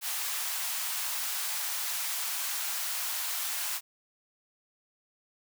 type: high-pass noise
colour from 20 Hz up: white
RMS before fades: -33 dBFS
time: 0.01-3.81 s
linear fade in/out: 50 ms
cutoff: 750 Hz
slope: 24 dB/octave
effects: none